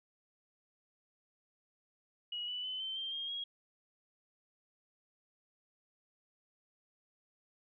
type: tone with pitch steps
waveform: sine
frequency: 2908 / 2969 / 3031 / 3095 / 3160 / 3227 / 3294 Hz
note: F#7 / F#7 / F#7 / G7 / G7 / G7 / G#7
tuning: -31 / +5 / +41 / -23 / +13 / +50 / -15 cents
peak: -37 dBFS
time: 2.32-3.44 s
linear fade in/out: 5 ms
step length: 160 ms
effects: none